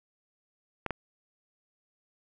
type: clicks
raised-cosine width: 0.5 ms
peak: -16 dBFS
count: 2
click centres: 0.863 / 0.907 s
effects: none